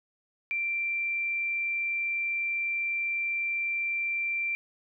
sine tone, 2356 Hz, D7, 5 cents sharp, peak -27 dBFS, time 0.51-4.55 s, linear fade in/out 0 ms, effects none

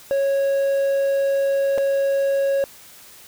triangle tone with dropouts, 551 Hz, C#5, 11 cents flat, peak -15 dBFS, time 0.11-2.64 s, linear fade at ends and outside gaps 0 ms, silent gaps 1.777-1.782 s, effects white hiss -45 dBFS RMS until 3.27 s

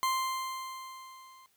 40% pulse tone with level ramp, 1046.5 Hz, C6, in tune, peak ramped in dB -25 to -53 dBFS, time 0.03-1.46 s, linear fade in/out 0 ms, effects white hiss -70 dBFS RMS until 1.56 s

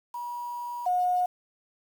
sine tone pair in turn, 963 / 722.9 Hz, B5 / F#5, -44 / -40 cents, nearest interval perfect fourth, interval 496 cents, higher first, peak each -32 / -22 dBFS, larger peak second, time 0.14-0.86 / 0.86-1.26 s, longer first, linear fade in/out 5 ms, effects 8-bit

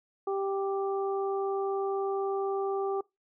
harmonic tone, 392 Hz, G4, in tune, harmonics 1 / 2 / 3, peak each -29 / -35 / -39 dBFS, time 0.27-3.01 s, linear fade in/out 5 ms, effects noise-tail reverb RT60 0.2 s tail -23 dB re dry

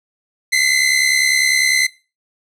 sawtooth tone pair together, 2020 / 2090 Hz, B6 / C7, +39 / -2 cents, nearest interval minor second, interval 59 cents, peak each -12 dBFS, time 0.52-1.87 s, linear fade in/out 10 ms, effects noise-tail reverb RT60 0.3 s tail -19 dB re dry + low-pass 11000 Hz 12 dB/octave

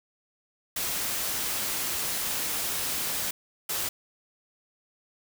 white noise bursts at uneven times, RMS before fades -30 dBFS, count 2, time 0.76-3.31 / 3.69-3.89 s, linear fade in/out 5 ms, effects none

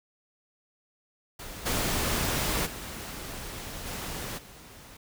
pink noise with level steps, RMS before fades -41 / -28 / -39 / -36 / -49 dBFS, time 1.39-4.97 s, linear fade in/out 5 ms, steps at 1.65 / 2.65 / 3.85 / 4.37 s, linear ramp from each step 20 ms, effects none

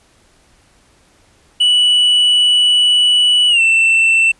triangle tone with pitch glide, 2954 to 2678 Hz, F#7 to E7, -3 to +27 cents, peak -7 dBFS, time 1.6-4.32 s, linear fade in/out 10 ms, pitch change -170 cents, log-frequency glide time 3.49-3.61 s, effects pink hiss -52 dBFS RMS until 4.39 s + resampled to 24000 Hz

